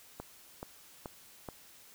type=click train; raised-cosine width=1 ms; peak=-26 dBFS; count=4; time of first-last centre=0.2-1.488 s; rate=2.33 Hz; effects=white hiss -57 dBFS RMS until 1.94 s